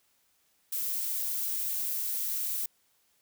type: noise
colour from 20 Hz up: violet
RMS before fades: -32 dBFS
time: 0.72-2.66 s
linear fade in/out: 5 ms
effects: white hiss -70 dBFS RMS until 3.21 s